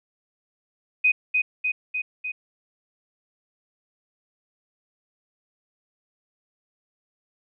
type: tone with echo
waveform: sine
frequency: 2500 Hz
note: D#7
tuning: 8 cents sharp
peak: -15 dBFS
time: 1.04-1.12 s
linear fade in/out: 10 ms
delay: 300 ms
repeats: 4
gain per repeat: -3 dB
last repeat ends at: 2.32 s
effects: none